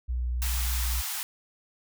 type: tone with vibrato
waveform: sine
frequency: 61.1 Hz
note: B1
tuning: 18 cents flat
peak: -26 dBFS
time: 0.08-1.02 s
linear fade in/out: 20 ms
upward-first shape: sine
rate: 3.6 Hz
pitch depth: 9 cents each way
type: high-pass noise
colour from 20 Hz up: white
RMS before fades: -33 dBFS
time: 0.42-1.23 s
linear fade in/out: 0 ms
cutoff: 740 Hz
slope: 96 dB/octave
effects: none